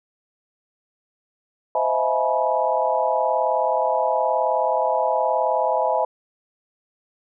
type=tone cluster; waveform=sine; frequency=517 / 637 / 676 / 847 / 976 Hz; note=C5 / D#5 / E5 / G#5 / B5; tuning=-21 / +41 / +43 / +34 / -21 cents; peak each=-25 / -23 / -27 / -23 / -25 dBFS; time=1.75-6.05 s; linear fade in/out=2 ms; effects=none